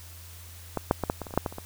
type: clicks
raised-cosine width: 1 ms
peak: -13 / -6 / -13 / -10 / -19 / -25 / -30 / -21 / -7 / -14 / -26 / -21 dBFS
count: 12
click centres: 0.773 / 0.911 / 1.037 / 1.099 / 1.217 / 1.268 / 1.308 / 1.339 / 1.376 / 1.462 / 1.525 / 1.584 s
effects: added 85 Hz sine -45 dBFS peak until 1.65 s + white hiss -49 dBFS RMS until 1.65 s